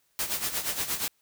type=noise with tremolo; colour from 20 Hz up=white; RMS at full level=-28 dBFS; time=0.19-1.08 s; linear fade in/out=0 ms; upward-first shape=sine; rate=8.5 Hz; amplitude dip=70%; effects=white hiss -70 dBFS RMS until 1.21 s